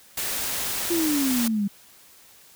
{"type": "noise", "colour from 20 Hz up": "white", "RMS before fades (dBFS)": -28, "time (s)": [0.17, 1.48], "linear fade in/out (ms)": 5}
{"type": "exponential sweep", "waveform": "sine", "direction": "down", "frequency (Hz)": [349.5, 196], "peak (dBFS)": -21, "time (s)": [0.9, 1.68], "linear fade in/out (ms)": 10}
{"effects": ["white hiss -52 dBFS RMS until 2.55 s"]}